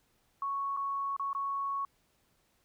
sine tone with dropouts, 1108.7 Hz, C#6, in tune, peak -31 dBFS, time 0.42-1.85 s, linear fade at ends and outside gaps 2 ms, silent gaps 0.766-0.771 / 1.165-1.196 / 1.331-1.349 s, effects pink hiss -72 dBFS RMS until 2.64 s

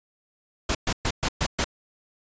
pink noise bursts, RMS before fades -24 dBFS, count 6, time 0.69-1.644 s, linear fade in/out 5 ms, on 59 ms, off 120 ms, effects resampled to 16000 Hz

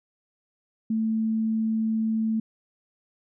sine tone, 221.4 Hz, A3, 11 cents sharp, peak -22 dBFS, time 0.9-2.4 s, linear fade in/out 5 ms, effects none

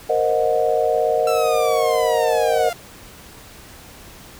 sine chord, C half-diminished seventh, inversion third, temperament equal with one note detuned, 466.2 / 523.3 / 622.3 / 729.4 Hz, Bb4 / C5 / Eb5 / Gb5, 0 / 0 / 0 / -25 cents, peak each -20 / -23 / -20 / -22 dBFS, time 0.09-2.7 s, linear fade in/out 10 ms
sawtooth linear sweep, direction down, 1343 to 690 Hz, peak -21 dBFS, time 1.27-2.73 s, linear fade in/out 2 ms
effects pink hiss -42 dBFS RMS until 4.39 s

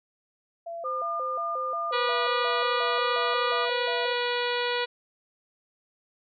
sine tone with vibrato, 592 Hz, D5, 14 cents sharp, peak -33 dBFS, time 0.66-4.14 s, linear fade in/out 10 ms, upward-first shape square, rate 2.8 Hz, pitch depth 230 cents each way
sine tone, 1207 Hz, D6, 47 cents sharp, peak -28 dBFS, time 0.84-3.66 s, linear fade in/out 20 ms
harmonic tone, 486 Hz, B4, 28 cents flat, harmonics 1 / 2 / 3 / 4 / 5 / 6 / 7 / 8 / 9, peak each -29 / -32 / -34 / -35 / -36 / -37 / -37 / -38 / -39 dBFS, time 1.92-4.86 s, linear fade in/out 20 ms
effects none

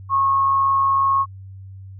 sine tone with amplitude modulation, 1091 Hz, C#6, 28 cents flat, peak -13 dBFS, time 0.09-1.26 s, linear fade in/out 50 ms, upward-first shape sine, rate 142 Hz, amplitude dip 30%, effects added 96 Hz sine -35 dBFS peak until 1.99 s

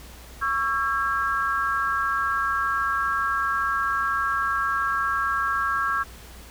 sine tone cluster, 1113 / 1341 / 1625 Hz, C#6 / E6 / G#6, +7 / +29 / -38 cents, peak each -26 dBFS, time 0.41-6.04 s, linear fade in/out 20 ms, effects added 60 Hz sine -44 dBFS peak until 6.5 s + pink hiss -46 dBFS RMS until 6.5 s

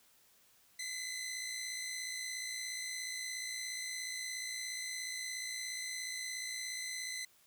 15% pulse tone pair together, 2011 / 2068 Hz, B6 / C7, +31 / -21 cents, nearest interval unison, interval 48 cents, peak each -35 / -37 dBFS, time 0.79-7.25 s, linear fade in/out 5 ms, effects white hiss -67 dBFS RMS until 7.46 s

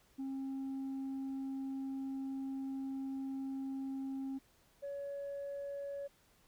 sine tone pair in turn, 268.9 / 562.7 Hz, C4 / C#5, +47 / +26 cents, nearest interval octave + minor second, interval 1279 cents, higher second, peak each -35 / -38 dBFS, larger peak first, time 0.18-4.39 / 4.82-6.08 s, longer first, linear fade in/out 20 ms, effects tanh soft clip ceiling -37 dBFS + pink hiss -69 dBFS RMS until 6.47 s

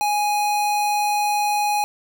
square tone, 830.6 Hz, G#5, in tune, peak -19 dBFS, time 0.01-1.84 s, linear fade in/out 0 ms, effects none

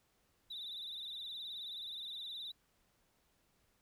triangle tone with vibrato, 3729 Hz, A#7, in tune, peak -40 dBFS, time 0.5-2.52 s, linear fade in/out 10 ms, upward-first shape sine, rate 19 Hz, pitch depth 99 cents each way, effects tanh soft clip ceiling -39 dBFS + pink hiss -75 dBFS RMS until 3.81 s

